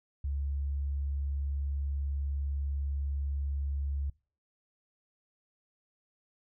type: tone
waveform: sine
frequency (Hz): 70.1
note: C#2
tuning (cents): +20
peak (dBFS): -30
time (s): 0.24-4.1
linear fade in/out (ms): 5
effects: noise-tail reverb RT60 0.4 s tail -25 dB re dry